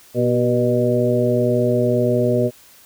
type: harmonic tone with a mistuned harmonic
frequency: 121.7 Hz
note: B2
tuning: 25 cents flat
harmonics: 1 / 2 / 3 / 4 / 5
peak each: -21 / -21 / -21 / -21 / -21 dBFS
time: 0.14-2.51 s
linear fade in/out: 50 ms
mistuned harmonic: 3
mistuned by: +53 cents
effects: white hiss -48 dBFS RMS until 2.85 s